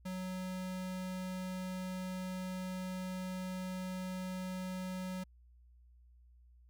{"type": "tone", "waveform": "square", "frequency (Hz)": 185, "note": "F#3", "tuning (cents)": 0, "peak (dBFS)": -39, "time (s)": [0.05, 5.24], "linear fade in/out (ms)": 10, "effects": ["added 60 Hz sine -59 dBFS peak until 6.69 s"]}